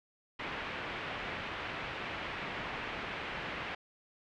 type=low-pass noise; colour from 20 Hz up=white; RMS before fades=-40 dBFS; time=0.39-3.75 s; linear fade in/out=5 ms; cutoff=2700 Hz; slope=24 dB/octave; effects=none